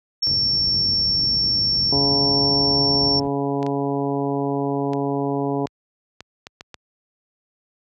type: tone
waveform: sine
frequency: 5450 Hz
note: F8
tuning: 43 cents flat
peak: -17 dBFS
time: 0.22-3.2 s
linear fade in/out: 10 ms
type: low-pass noise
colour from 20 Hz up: white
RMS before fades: -31 dBFS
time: 0.27-3.27 s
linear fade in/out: 0 ms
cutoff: 160 Hz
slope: 12 dB/octave
type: harmonic tone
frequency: 140 Hz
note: C#3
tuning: 18 cents sharp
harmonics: 1 / 2 / 3 / 4 / 5 / 6 / 7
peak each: -28 / -24 / -25 / -33 / -30 / -33 / -33 dBFS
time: 1.92-5.66 s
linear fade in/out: 5 ms
type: clicks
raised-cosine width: 0.2 ms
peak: -18 dBFS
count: 8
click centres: 3.629 / 3.665 / 4.934 / 5.67 / 6.206 / 6.469 / 6.609 / 6.743 s
effects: high-pass 60 Hz 12 dB/octave